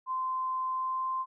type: tone with pitch glide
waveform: sine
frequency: 1036 to 1043.2 Hz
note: C6 to C6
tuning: -17 to -5 cents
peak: -29 dBFS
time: 0.06-1.26 s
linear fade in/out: 50 ms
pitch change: +12 cents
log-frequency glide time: 0.69-1.1 s
effects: none